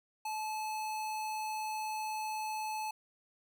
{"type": "tone", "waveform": "square", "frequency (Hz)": 864, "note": "A5", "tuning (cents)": -32, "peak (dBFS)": -36, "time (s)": [0.25, 2.91], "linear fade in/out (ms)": 5, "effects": []}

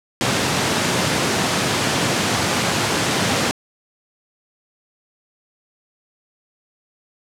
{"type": "high-pass noise", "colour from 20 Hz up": "pink", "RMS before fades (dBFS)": -19, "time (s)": [0.21, 3.51], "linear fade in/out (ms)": 0, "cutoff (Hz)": 110, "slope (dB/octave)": 24, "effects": ["low-pass 8000 Hz 12 dB/octave"]}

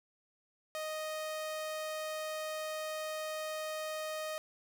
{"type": "tone", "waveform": "sawtooth", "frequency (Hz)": 622.3, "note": "D#5", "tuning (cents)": 0, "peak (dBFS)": -33, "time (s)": [0.75, 4.38], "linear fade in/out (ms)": 0, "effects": []}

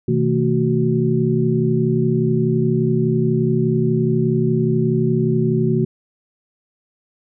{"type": "tone cluster", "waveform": "sine", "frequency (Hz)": [127.9, 159.7, 224.6, 369.7], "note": ["C3", "D#3", "A3", "F#4"], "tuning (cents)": [-39, 45, 36, -1], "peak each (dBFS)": -20, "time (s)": [0.08, 5.85], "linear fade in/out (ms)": 5, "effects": []}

